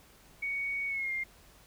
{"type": "tone with pitch glide", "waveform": "sine", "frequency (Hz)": [2234, 2113], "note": ["C#7", "C7"], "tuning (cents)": [13, 16], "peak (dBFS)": -31, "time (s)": [0.42, 1.24], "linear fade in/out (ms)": 10, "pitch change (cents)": -97, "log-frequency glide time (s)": [0.87, 1.12], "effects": ["added 47 Hz sine -64 dBFS peak until 1.66 s", "pink hiss -59 dBFS RMS until 1.66 s"]}